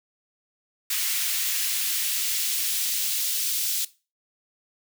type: noise with high-pass filter sweep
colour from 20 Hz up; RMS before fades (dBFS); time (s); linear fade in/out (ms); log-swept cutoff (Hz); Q
white; -26; 0.9-3.85; 5; 2000 to 3800; 0.96
effects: noise-tail reverb RT60 0.3 s tail -18 dB re dry